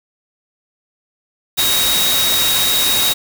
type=tone in noise; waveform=sine; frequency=3784 Hz; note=A#7; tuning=25 cents sharp; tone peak=-16 dBFS; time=1.57-3.14 s; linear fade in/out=20 ms; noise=white; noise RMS=-17 dBFS; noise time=1.57-3.14 s; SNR=-2 dB; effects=none